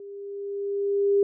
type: tone with level ramp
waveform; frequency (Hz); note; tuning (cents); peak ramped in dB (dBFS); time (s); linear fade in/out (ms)
sine; 401; G4; +39; -38 to -16; 0-1.23; 2
effects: none